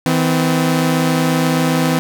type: tone pair together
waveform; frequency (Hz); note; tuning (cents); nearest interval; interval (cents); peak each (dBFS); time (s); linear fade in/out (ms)
sawtooth; 161.1 / 255.7; E3 / C4; -39 / -40; minor sixth; 799; -12; 0.06-1.99; 0
effects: none